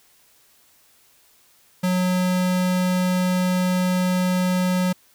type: tone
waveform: square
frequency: 182.5 Hz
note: F#3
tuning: 24 cents flat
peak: -19 dBFS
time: 1.83-4.93 s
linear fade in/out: 10 ms
effects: white hiss -57 dBFS RMS until 5.14 s